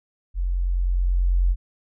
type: tone with level ramp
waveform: sine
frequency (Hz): 44.65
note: F1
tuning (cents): +39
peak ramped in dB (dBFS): -21 to -15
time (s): 0.34-1.56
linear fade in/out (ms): 50
effects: none